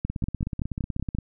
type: two click trains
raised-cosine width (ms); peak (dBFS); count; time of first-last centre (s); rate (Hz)
5; -14 / -17; 7 / 18; 0.05-1.186 / 0.1-1.149; 5.28 / 16.2
effects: none